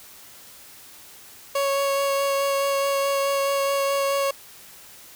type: tone with vibrato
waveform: 30% pulse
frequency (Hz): 554.4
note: C#5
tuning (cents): 0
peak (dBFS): -18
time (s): 1.55-4.31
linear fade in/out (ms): 5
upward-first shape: sine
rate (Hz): 4.7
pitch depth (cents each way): 10
effects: white hiss -46 dBFS RMS until 5.15 s